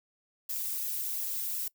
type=noise with flanger; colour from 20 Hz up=violet; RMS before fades=-34 dBFS; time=0.49-1.68 s; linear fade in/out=5 ms; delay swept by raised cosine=1.3 to 3.2 ms; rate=2.8 Hz; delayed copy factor=-0.85; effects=noise-tail reverb RT60 0.1 s tail -21 dB re dry